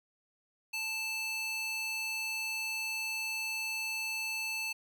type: tone with high-pass filter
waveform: square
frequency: 880 Hz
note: A5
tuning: in tune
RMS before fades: -36 dBFS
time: 0.73-4.73 s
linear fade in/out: 10 ms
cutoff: 2600 Hz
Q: 1.9
effects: none